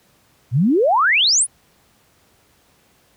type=exponential sweep; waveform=sine; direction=up; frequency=108.2 to 10548 Hz; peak=-12 dBFS; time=0.51-1.47 s; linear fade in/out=50 ms; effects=pink hiss -57 dBFS RMS until 3.16 s + high-pass 60 Hz 12 dB/octave